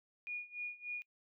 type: tone with tremolo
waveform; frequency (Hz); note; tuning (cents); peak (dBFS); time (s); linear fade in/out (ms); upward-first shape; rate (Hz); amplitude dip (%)
sine; 2443; D#7; -32; -37; 0.27-1.02; 0; sine; 3.4; 90
effects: noise-tail reverb RT60 0.1 s tail -25 dB re dry